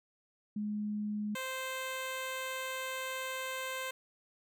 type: tone pair in turn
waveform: sine / 10% pulse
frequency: 209.6 / 521.5 Hz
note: G#3 / C5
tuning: +16 / -6 cents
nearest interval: octave + major third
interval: 1578 cents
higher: second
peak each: -33 / -28 dBFS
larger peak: second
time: 0.56-1.35 / 1.35-3.91 s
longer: second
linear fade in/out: 5 ms
effects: none